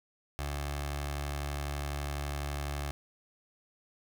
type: tone with notch filter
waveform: 15% pulse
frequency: 72 Hz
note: D2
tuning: 34 cents flat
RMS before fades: -36 dBFS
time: 0.39-2.91 s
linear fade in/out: 0 ms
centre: 220 Hz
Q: 0.67
effects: 9-bit